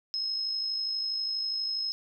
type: tone with amplitude modulation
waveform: sine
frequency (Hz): 5160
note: E8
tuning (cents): -38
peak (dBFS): -27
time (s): 0.14-1.92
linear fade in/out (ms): 0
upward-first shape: sine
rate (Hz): 52.3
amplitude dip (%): 35
effects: none